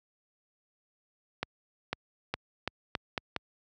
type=accelerating click train; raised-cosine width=0.3 ms; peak=-14 dBFS; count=7; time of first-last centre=1.43-3.363 s; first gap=500 ms; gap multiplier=0.82; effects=high-pass 60 Hz 12 dB/octave